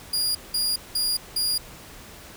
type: tone bursts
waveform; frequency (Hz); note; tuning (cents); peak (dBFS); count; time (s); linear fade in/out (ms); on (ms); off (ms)
sawtooth; 4843; D#8; -48; -19; 4; 0.13-1.58; 5; 220; 190
effects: pink hiss -44 dBFS RMS until 2.36 s